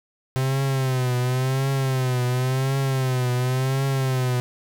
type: tone with vibrato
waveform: 45% pulse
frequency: 130.1 Hz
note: C3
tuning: 9 cents flat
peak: -20 dBFS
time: 0.36-4.4 s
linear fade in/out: 0 ms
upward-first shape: triangle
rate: 0.93 Hz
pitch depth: 92 cents each way
effects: none